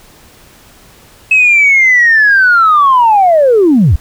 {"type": "linear sweep", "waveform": "sine", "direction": "down", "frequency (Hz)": [2592, 58.27], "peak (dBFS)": -3, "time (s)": [1.31, 3.96], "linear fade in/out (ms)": 5, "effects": ["tanh soft clip ceiling 0 dBFS", "pink hiss -41 dBFS RMS until 4 s"]}